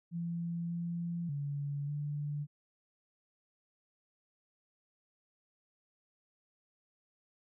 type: tone with pitch steps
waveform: sine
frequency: 169.8 / 170.9 / 142.9 / 146.5 Hz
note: F3 / F3 / D3 / D3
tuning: -48 / -37 / -47 / -4 cents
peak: -34 dBFS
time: 0.11-2.47 s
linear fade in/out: 50 ms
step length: 590 ms
effects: none